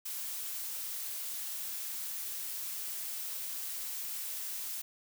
blue noise, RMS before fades -39 dBFS, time 0.05-4.82 s, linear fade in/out 10 ms, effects none

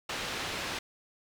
white low-pass noise, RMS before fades -36 dBFS, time 0.09-0.79 s, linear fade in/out 5 ms, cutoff 3500 Hz, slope 12 dB/octave, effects none

